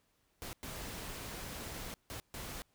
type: noise bursts at uneven times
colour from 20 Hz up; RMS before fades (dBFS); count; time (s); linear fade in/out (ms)
pink; -44; 4; 0.42-0.53 / 0.63-1.94 / 2.1-2.2 / 2.34-2.62; 0
effects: pink hiss -75 dBFS RMS until 2.74 s